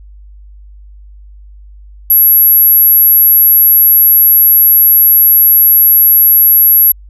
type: tone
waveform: sine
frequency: 11620 Hz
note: F#9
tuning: 32 cents flat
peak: -3 dBFS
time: 2.1-6.92 s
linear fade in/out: 5 ms
effects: added 50 Hz sine -32 dBFS peak until 7.09 s